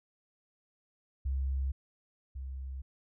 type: tone pair in turn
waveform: sine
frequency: 67 / 66.23 Hz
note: C2 / C2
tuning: +42 / +22 cents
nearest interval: unison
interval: 20 cents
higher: first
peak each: -29 / -37 dBFS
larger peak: first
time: 1.25-1.72 / 2.35-2.82 s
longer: neither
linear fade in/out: 10 ms
effects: none